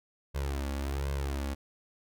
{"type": "tone with flanger", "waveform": "sawtooth", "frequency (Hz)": 69.3, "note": "C#2", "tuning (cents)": 0, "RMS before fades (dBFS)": -33, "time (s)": [0.34, 1.55], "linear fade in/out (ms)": 20, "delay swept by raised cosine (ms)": [1.9, 3.6], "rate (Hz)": 1.3, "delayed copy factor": 0.8, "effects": []}